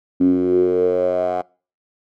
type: tone with band-pass filter sweep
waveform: 10% pulse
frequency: 90.4 Hz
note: F#2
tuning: 40 cents flat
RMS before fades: -17 dBFS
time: 0.2-1.42 s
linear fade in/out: 10 ms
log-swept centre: 260 to 760 Hz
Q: 8
effects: noise-tail reverb RT60 0.4 s tail -25 dB re dry